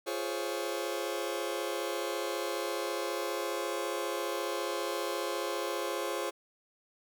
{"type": "chord", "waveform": "sawtooth", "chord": "Db major seventh", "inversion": "first", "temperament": "just", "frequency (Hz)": [346.5, 415.8, 519.7, 554.4], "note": ["F4", "Ab4", "C5", "Db5"], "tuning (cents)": [-14, 2, -12, 0], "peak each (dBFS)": -34, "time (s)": [0.06, 6.31], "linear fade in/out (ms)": 20, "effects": []}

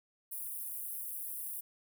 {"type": "high-pass noise", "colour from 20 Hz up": "pink", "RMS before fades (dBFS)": -41, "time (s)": [0.31, 1.61], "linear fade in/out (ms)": 10, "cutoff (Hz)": 10000, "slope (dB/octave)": 48, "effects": []}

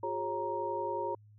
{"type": "tone cluster", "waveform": "sine", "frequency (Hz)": [360.1, 411.1, 545, 936], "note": ["F#4", "G#4", "C#5", "A#5"], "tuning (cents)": [-47, -18, -29, 7], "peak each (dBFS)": [-39, -39, -38, -35], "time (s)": [0.03, 1.15], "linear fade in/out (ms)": 5, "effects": ["added 105 Hz sine -55 dBFS peak until 1.38 s"]}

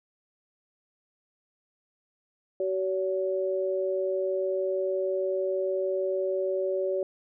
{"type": "tone pair together", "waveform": "sine", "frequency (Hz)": [378.8, 567.6], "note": ["F#4", "C#5"], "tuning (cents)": [41, 41], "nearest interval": "perfect fifth", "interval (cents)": 700, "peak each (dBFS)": -28, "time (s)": [2.6, 7.03], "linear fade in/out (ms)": 2, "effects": []}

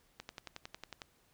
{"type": "click train", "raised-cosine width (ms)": 0.2, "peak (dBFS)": -26, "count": 10, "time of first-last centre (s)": [0.2, 1.018], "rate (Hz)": 11, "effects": ["pink hiss -70 dBFS RMS until 1.33 s"]}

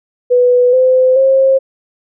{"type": "tone with pitch steps", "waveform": "sine", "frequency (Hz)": [493.9, 513.7, 534.3], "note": ["B4", "C5", "C5"], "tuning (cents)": [0, -32, 36], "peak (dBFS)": -6, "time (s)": [0.3, 1.59], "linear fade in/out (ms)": 20, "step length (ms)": 430, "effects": []}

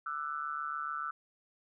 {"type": "tone with amplitude modulation", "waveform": "sine", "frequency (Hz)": 1333, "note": "E6", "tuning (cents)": 19, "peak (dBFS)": -30, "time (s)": [0.06, 1.11], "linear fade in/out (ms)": 5, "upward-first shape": "sine", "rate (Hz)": 147, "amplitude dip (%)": 100, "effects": []}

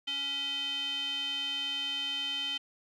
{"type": "tone with band-pass filter", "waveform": "square", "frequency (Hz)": 280.5, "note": "C#4", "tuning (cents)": 21, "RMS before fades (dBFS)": -34, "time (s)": [0.07, 2.58], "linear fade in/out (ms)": 10, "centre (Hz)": 3100, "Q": 9.2, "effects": []}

